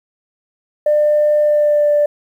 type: tone with pitch glide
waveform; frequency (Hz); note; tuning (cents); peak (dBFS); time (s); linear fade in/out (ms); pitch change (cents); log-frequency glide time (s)
sine; 598 to 589.1; D5 to D5; +31 to +5; -9; 0.86-2.06; 5; -26; 1.4-1.91
effects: tanh soft clip ceiling -6 dBFS + 8-bit